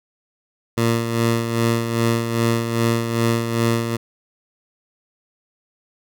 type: tone with tremolo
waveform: 15% pulse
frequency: 115.8 Hz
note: A#2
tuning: 11 cents flat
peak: -9 dBFS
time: 0.77-3.97 s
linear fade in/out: 10 ms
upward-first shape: sine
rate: 2.5 Hz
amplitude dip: 55%
effects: none